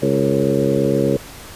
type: harmonic tone with a mistuned harmonic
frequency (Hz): 68.7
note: C#2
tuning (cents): -15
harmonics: 2 / 3 / 4 / 5 / 6 / 7 / 8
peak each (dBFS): -22 / -22 / -22 / -22 / -22 / -22 / -22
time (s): 0.02-1.17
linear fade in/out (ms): 5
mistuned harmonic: 7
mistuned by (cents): -40
effects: pink hiss -37 dBFS RMS until 1.55 s + resampled to 32000 Hz